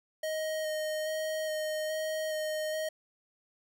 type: tone with vibrato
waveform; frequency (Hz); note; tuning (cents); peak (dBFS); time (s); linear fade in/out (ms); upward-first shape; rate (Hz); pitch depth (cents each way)
square; 623; D#5; +2; -32; 0.23-2.89; 5; square; 1.2; 11
effects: none